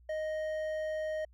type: tone with hard clipping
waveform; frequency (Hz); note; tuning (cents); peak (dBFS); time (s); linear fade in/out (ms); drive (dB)
triangle; 622.3; D#5; 0; -34; 0.09-1.25; 5; 10
effects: added 60 Hz sine -57 dBFS peak until 1.33 s